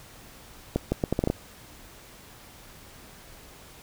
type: accelerating click train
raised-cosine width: 2 ms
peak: -10 dBFS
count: 8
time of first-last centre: 0.76-1.301 s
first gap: 160 ms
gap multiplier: 0.74
effects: pink hiss -49 dBFS RMS until 3.82 s